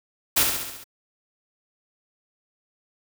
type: noise with echo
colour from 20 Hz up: white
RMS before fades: -19 dBFS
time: 0.36-0.44 s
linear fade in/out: 10 ms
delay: 67 ms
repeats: 6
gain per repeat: -4 dB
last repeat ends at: 0.842 s
effects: none